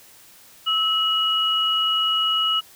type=tone pair together; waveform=sine; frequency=1300 / 2910 Hz; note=E6 / F#7; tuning=-24 / -29 cents; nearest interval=octave + major second; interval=1395 cents; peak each=-24 / -19 dBFS; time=0.66-2.61 s; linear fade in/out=20 ms; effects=white hiss -49 dBFS RMS until 2.75 s